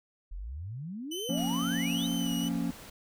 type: exponential sweep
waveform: sine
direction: up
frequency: 38.15 to 3977 Hz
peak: -36 dBFS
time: 0.31-2.07 s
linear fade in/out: 10 ms
type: tone with vibrato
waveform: sawtooth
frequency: 2988 Hz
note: F#7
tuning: 16 cents sharp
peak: -33 dBFS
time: 1.11-2.49 s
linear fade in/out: 10 ms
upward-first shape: sine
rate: 2.2 Hz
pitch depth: 48 cents each way
type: chord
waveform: triangle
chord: Bb minor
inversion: second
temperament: equal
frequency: 174.61 / 233.1 / 277.2 Hz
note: F3 / Bb3 / Db4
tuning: 0 / 0 / 0 cents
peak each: -31 dBFS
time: 1.29-2.71 s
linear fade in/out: 5 ms
type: noise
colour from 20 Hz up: pink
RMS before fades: -48 dBFS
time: 1.37-2.9 s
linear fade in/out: 5 ms
effects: none